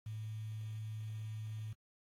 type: tone with quantisation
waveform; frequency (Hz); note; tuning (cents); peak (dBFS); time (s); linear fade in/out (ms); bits
sine; 108.7; A2; -21; -40; 0.06-1.73; 5; 10
effects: AAC 48 kbps